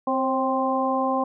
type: harmonic tone with a mistuned harmonic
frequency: 261.6 Hz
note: C4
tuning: in tune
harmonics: 1 / 2 / 3 / 4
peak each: -26 / -26 / -26 / -26 dBFS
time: 0.07-1.24 s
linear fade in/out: 5 ms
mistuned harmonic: 2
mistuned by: +38 cents
effects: none